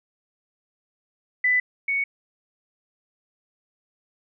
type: tone pair in turn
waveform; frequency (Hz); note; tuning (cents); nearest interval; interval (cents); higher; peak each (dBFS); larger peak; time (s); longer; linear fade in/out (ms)
sine; 1995 / 2224; B6 / C#7; +17 / +5; major second; 188; second; -17 / -21; first; 1.44-1.6 / 1.88-2.04; neither; 5
effects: none